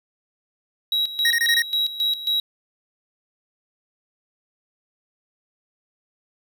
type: tone with tremolo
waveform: triangle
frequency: 3863 Hz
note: B7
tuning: 39 cents flat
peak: -17 dBFS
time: 0.92-2.4 s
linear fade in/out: 2 ms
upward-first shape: square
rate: 3.7 Hz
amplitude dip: 75%
type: tone bursts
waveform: square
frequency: 1863 Hz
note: A#6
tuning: 2 cents flat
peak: -18 dBFS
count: 5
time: 1.25-1.621 s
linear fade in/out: 2 ms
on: 55 ms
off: 24 ms
effects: none